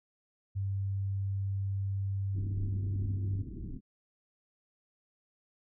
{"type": "tone", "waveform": "sine", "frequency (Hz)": 98, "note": "G2", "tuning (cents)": 0, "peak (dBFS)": -30, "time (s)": [0.55, 3.43], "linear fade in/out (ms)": 20}
{"type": "low-pass noise", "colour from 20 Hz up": "pink", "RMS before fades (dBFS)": -41, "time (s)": [2.33, 3.81], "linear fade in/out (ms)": 50, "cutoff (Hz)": 340, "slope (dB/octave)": 48}
{"effects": []}